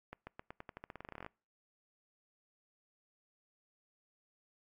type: accelerating click train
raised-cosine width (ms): 0.5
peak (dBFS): -30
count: 20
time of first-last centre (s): 0.13-1.264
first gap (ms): 140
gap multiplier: 0.89
effects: noise-tail reverb RT60 0.4 s tail -26 dB re dry + AAC 64 kbps